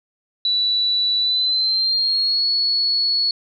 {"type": "tone with pitch glide", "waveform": "sine", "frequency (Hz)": [3951, 4384], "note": ["B7", "C#8"], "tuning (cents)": [0, -20], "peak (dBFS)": -16, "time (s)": [0.45, 3.31], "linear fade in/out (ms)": 2, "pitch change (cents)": 180, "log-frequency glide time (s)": [1.19, 2.49], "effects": []}